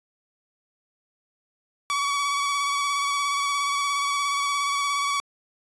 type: tone with vibrato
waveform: sawtooth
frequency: 1134 Hz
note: C#6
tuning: 39 cents sharp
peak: -19 dBFS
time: 1.9-5.2 s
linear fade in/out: 0 ms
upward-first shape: square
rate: 17 Hz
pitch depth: 18 cents each way
effects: resampled to 22050 Hz